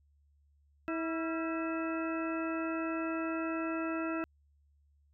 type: harmonic tone with a mistuned harmonic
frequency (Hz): 324.7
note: E4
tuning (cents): -26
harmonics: 1 / 2 / 3 / 4 / 5 / 6 / 8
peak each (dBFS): -34 / -40 / -48 / -40 / -47 / -50 / -45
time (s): 0.88-4.24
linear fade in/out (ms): 0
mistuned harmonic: 4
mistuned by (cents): +66
effects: added 72 Hz sine -65 dBFS peak until 5.13 s